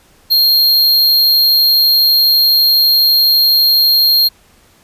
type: tone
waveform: square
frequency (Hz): 4224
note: C8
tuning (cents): +16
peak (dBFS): -8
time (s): 0.3-4.29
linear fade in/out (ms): 20
effects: pink hiss -49 dBFS RMS until 4.83 s + resampled to 32000 Hz